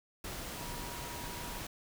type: tone in noise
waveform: sine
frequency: 958 Hz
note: A#5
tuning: 47 cents sharp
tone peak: -48 dBFS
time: 0.57-1.59 s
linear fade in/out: 5 ms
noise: pink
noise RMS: -42 dBFS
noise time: 0.24-1.67 s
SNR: -9 dB
effects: none